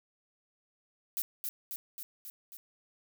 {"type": "noise with echo", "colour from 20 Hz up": "violet", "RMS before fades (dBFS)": -33, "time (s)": [1.17, 1.22], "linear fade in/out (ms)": 0, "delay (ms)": 270, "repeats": 5, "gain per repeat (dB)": -3, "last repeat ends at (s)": 2.57, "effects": []}